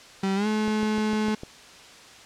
35% pulse tone with pitch glide, 193.5 to 214.7 Hz, G3 to A3, -22 to -42 cents, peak -21 dBFS, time 0.23-1.35 s, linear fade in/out 5 ms, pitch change +180 cents, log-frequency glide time 0.35-0.47 s
click train, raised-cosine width 2 ms, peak -22 dBFS, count 6, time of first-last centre 0.68-1.434 s, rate 6.63 Hz
effects white hiss -47 dBFS RMS until 2.25 s + low-pass 6000 Hz 12 dB/octave

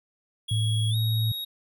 square tone with pitch glide, 3326 to 3777 Hz, G#7 to A#7, +2 to +22 cents, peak -31 dBFS, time 0.48-1.45 s, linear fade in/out 10 ms, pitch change +220 cents, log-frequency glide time 0.9-0.96 s
sine tone, 110 Hz, A2, in tune, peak -22 dBFS, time 0.51-1.32 s, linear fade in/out 5 ms
effects none

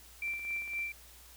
sine tone with tremolo, 2349 Hz, D7, in tune, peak -32 dBFS, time 0.22-0.92 s, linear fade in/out 2 ms, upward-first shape sine, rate 3.9 Hz, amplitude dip 55%
click train, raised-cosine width 0.5 ms, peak -40 dBFS, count 10, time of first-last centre 0.28-0.791 s, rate 17.6 Hz
effects added 60 Hz sine -58 dBFS peak until 1.36 s + white hiss -56 dBFS RMS until 1.36 s

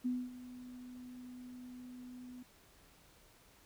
sine tone with ADSR envelope, 249.6 Hz, B3, 19 cents sharp, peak -31 dBFS, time 0.04-2.43 s, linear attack 19 ms, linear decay 240 ms, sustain -16 dB, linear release 5 ms, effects pink hiss -64 dBFS RMS until 3.65 s

